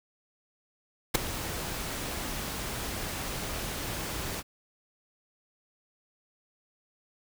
pink noise with ADSR envelope, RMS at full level -20 dBFS, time 1.14-4.43 s, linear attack 13 ms, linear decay 8 ms, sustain -15 dB, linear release 40 ms, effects none

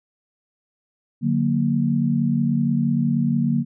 sine chord, D augmented, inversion none, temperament equal with one note detuned, 146.83 / 182.56 / 233.1 Hz, D3 / F#3 / A#3, 0 / -23 / 0 cents, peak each -22 / -24 / -20 dBFS, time 1.21-3.65 s, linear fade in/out 50 ms, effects none

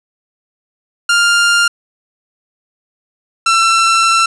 sawtooth tone pair in turn, 1400 / 1343.9 Hz, F6 / E6, +4 / +33 cents, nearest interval minor second, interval 71 cents, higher first, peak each -5 dBFS, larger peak neither, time 1.09-1.68 / 3.46-4.26 s, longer second, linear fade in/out 5 ms, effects resampled to 22050 Hz + 7-bit

